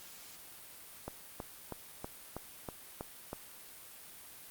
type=click train; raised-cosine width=1 ms; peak=-25 dBFS; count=8; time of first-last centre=1.08-3.331 s; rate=3.11 Hz; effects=white hiss -52 dBFS RMS until 4.5 s + Opus 48 kbps